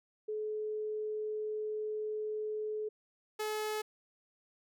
sine / sawtooth tone pair in turn, 428.2 / 428.2 Hz, A4 / A4, -47 / -47 cents, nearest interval unison, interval 0 cents, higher neither, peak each -34 / -30 dBFS, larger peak second, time 0.28-2.89 / 3.39-3.82 s, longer first, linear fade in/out 10 ms, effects none

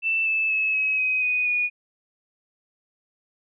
sine tone with pitch steps, 2660 / 2625 / 2590 / 2556 / 2522 / 2489 / 2456 Hz, E7 / E7 / E7 / D#7 / D#7 / D#7 / D#7, +15 / -8 / -31 / +46 / +23 / 0 / -23 cents, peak -20 dBFS, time 0.02-1.7 s, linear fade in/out 50 ms, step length 240 ms, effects none

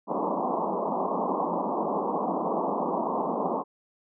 white band-pass noise, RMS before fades -28 dBFS, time 0.07-3.64 s, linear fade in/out 50 ms, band 170 to 1100 Hz, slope 96 dB/octave, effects none

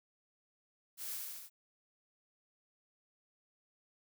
blue noise with echo, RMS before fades -43 dBFS, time 0.97-1.2 s, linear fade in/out 50 ms, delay 75 ms, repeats 4, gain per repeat -2 dB, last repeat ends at 1.5 s, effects none

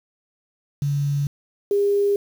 sine tone pair in turn, 142.6 / 404.2 Hz, C#3 / G#4, +49 / -47 cents, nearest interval octave + tritone, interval 1804 cents, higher second, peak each -19 / -16 dBFS, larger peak second, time 0.82-1.27 / 1.71-2.16 s, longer neither, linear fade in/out 2 ms, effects 7-bit

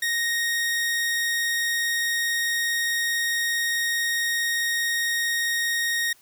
sawtooth tone, 1864.7 Hz, A#6, in tune, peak -19 dBFS, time 0.02-6.13 s, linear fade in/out 5 ms, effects white hiss -57 dBFS RMS until 6.21 s

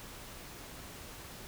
silence, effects pink hiss -48 dBFS RMS until 1.47 s

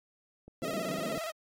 click train, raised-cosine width 2 ms, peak -36 dBFS, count 3, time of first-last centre 0.48-0.988 s, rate 3.94 Hz
pink band-pass noise, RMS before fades -37 dBFS, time 0.62-1.18 s, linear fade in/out 0 ms, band 150 to 640 Hz, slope 48 dB/octave
sawtooth tone with vibrato, 648 Hz, E5, 30 cents flat, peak -31 dBFS, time 0.62-1.32 s, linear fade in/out 20 ms, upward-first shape square, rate 17 Hz, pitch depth 59 cents each way
effects AAC 64 kbps

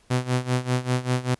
sawtooth tone with tremolo, 125.9 Hz, B2, 34 cents sharp, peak -15 dBFS, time 0.1-1.35 s, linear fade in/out 10 ms, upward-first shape sine, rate 5.1 Hz, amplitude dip 85%, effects pink hiss -60 dBFS RMS until 1.39 s + resampled to 24000 Hz

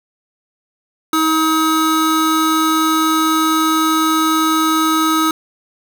square tone pair together, 318.1 / 1274 Hz, D#4 / D#6, +38 / +41 cents, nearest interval 2 octaves, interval 2403 cents, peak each -16 dBFS, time 1.13-5.31 s, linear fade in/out 2 ms, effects 8-bit

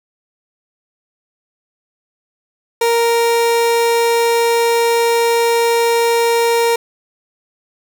30% pulse tone, 466.2 Hz, A#4, in tune, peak -9 dBFS, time 2.81-6.76 s, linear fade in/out 5 ms, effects none

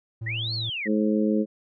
triangle tone, 112.9 Hz, A2, 45 cents sharp, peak -28 dBFS, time 0.21-0.7 s, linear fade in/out 10 ms
sine linear two-way sweep, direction up then down, 1797 to 4469 to 1797 Hz, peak -28 dBFS, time 0.26-0.88 s, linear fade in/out 10 ms, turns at 0.54 s
harmonic tone, 106.7 Hz, G#2, 47 cents sharp, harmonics 2 / 3 / 4 / 5, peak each -22 / -26 / -28 / -30 dBFS, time 0.85-1.46 s, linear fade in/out 50 ms
effects none

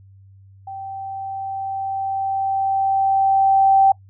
sine tone with level ramp, 778 Hz, G5, 13 cents flat, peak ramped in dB -29 to -9 dBFS, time 0.67-3.92 s, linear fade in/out 5 ms, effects noise-tail reverb RT60 0.1 s tail -22 dB re dry + added 97 Hz sine -44 dBFS peak until 4.09 s

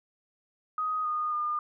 sine tone with pitch steps, 1252 / 1228 / 1211 Hz, D#6 / D#6 / D#6, +10 / -23 / -47 cents, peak -27 dBFS, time 0.78-1.59 s, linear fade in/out 2 ms, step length 270 ms, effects none

